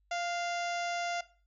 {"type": "harmonic tone with a mistuned harmonic", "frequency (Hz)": 694, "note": "F5", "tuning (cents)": -11, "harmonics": [1, 2, 3, 4, 5, 6, 7, 8, 9, 10], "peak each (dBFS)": [-33, -40, -41, -44, -47, -53, -49, -51, -51, -51], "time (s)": [0.11, 1.21], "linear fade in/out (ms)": 5, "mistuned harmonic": 2, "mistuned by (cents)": 31, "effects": ["noise-tail reverb RT60 0.4 s tail -18 dB re dry", "added 50 Hz sine -68 dBFS peak until 1.46 s"]}